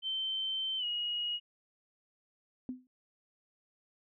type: tone with pitch glide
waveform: sine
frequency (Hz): 3099 to 2891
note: G7 to F#7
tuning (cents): -21 to -41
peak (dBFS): -32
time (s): 0.02-1.4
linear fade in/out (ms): 50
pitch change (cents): -120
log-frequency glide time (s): 0.78-0.85
type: tone with exponential decay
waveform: sine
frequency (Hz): 253.7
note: B3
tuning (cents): +47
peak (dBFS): -32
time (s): 2.69-2.87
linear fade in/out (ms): 1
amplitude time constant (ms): 39
effects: none